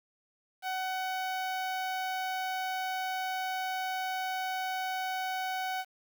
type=tone with notch filter; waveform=sawtooth; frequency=750 Hz; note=F#5; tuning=23 cents sharp; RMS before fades=-34 dBFS; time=0.62-5.85 s; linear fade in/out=50 ms; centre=8600 Hz; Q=0.74; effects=9-bit